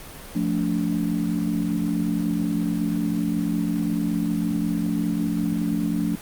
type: chord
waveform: sine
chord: D minor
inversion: first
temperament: equal with one note detuned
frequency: 174.61 / 220 / 289.3 Hz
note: F3 / A3 / D4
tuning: 0 / 0 / -26 cents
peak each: -25 dBFS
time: 0.35-6.16 s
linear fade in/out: 10 ms
effects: pink hiss -40 dBFS RMS until 6.21 s + Opus 32 kbps